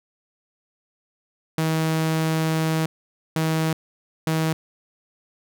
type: tone bursts at uneven times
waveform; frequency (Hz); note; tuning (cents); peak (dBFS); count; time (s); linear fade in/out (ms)
sawtooth; 159.7; D#3; +45; -16; 3; 1.58-2.86 / 3.36-3.73 / 4.27-4.53; 2
effects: none